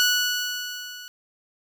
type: tone with level ramp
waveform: 15% pulse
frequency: 1473 Hz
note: F#6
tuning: 8 cents flat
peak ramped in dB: -10 to -32 dBFS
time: 0-1.08 s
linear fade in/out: 0 ms
effects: none